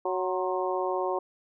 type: harmonic tone with a mistuned harmonic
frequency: 185.2 Hz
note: F#3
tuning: 2 cents sharp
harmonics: 2 / 3 / 4 / 5 / 6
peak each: -30 / -32 / -33 / -34 / -35 dBFS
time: 0.05-1.19 s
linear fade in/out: 5 ms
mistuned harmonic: 6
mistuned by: -68 cents
effects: none